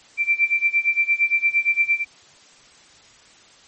sine tone with tremolo, 2349 Hz, D7, in tune, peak -13 dBFS, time 0.17-2.05 s, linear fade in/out 50 ms, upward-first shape sine, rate 8.7 Hz, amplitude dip 90%, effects white hiss -50 dBFS RMS until 3.67 s + MP3 32 kbps

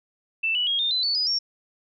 sine tone with pitch steps, 2658 / 2949 / 3272 / 3631 / 4029 / 4470 / 4960 / 5503 Hz, E7 / F#7 / G#7 / A#7 / B7 / C#8 / D#8 / F8, +14 / -6 / -26 / -46 / +34 / +14 / -6 / -26 cents, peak -21 dBFS, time 0.43-1.39 s, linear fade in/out 10 ms, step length 120 ms, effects none

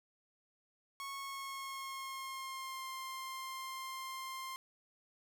sawtooth tone with pitch glide, 1100 to 1054 Hz, C#6 to C6, -14 to +12 cents, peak -38 dBFS, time 1-4.56 s, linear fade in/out 0 ms, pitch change -74 cents, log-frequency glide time 1.12-2.88 s, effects none

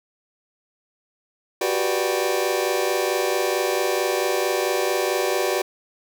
sawtooth chord, G major seventh, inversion third, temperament just, 367.5 / 392 / 490 / 588 Hz, F#4 / G4 / B4 / D5, -12 / 0 / -14 / +2 cents, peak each -21 / -22 / -22 / -22 dBFS, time 1.61-5.62 s, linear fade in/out 5 ms, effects none

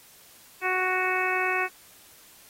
harmonic tone, 370 Hz, F#4, in tune, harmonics 1 / 2 / 3 / 4 / 5 / 6 / 7, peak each -31 / -31 / -31 / -31 / -31 / -31 / -31 dBFS, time 0.61-1.69 s, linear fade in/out 50 ms, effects white hiss -53 dBFS RMS until 2.49 s + AAC 48 kbps

